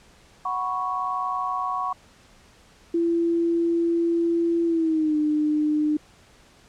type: chord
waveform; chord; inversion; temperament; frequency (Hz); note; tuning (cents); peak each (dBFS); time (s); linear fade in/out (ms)
sine; F# suspended fourth; none; equal; 740 / 987.8 / 1108.7; F#5 / B5 / C#6; 0 / 0 / 0; -30 / -31 / -26; 0.45-1.93; 5
type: tone with pitch glide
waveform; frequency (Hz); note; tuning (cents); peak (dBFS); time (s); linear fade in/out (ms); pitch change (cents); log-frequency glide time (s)
sine; 337.4 to 302.3; E4 to D#4; +40 to -50; -19; 2.94-5.97; 5; -190; 4.65-5.17
effects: pink hiss -54 dBFS RMS until 6.68 s + low-pass 8000 Hz 12 dB/octave